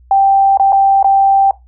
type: tone with dropouts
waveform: sine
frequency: 784 Hz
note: G5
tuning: in tune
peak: -6 dBFS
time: 0.11-1.51 s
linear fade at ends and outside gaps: 2 ms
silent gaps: 0.573-0.597 / 0.723-0.728 / 1.028-1.044 s
effects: noise-tail reverb RT60 0.2 s tail -18 dB re dry + added 61 Hz sine -41 dBFS peak until 1.67 s